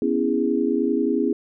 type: chord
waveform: sine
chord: C# minor seventh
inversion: third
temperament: equal with one note detuned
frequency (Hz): 246.9 / 277.2 / 329.6 / 410.8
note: B3 / C#4 / E4 / G#4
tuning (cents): 0 / 0 / 0 / -19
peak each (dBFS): -24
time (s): 0.02-1.33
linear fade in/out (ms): 2
effects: none